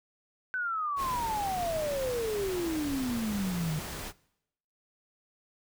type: exponential sweep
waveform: sine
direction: down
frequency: 1527 to 149.3 Hz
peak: -29 dBFS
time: 0.54-3.79 s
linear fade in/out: 0 ms
type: noise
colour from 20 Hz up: pink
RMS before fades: -39 dBFS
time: 0.96-4.13 s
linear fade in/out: 50 ms
effects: noise-tail reverb RT60 0.8 s tail -22 dB re dry